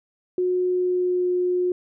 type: tone with pitch glide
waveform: sine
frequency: 363.4 to 360.1 Hz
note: F#4 to F#4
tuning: -31 to -47 cents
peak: -19 dBFS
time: 0.38-1.72 s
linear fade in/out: 2 ms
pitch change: -16 cents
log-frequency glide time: 0.67-1.29 s
effects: none